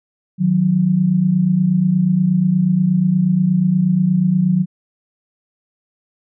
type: tone pair together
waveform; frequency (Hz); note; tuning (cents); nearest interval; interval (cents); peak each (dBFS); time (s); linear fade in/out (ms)
sine; 155.56 / 183.93; D#3 / F#3; 0 / -10; minor third; 290; -18 / -13; 0.38-4.66; 50
effects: none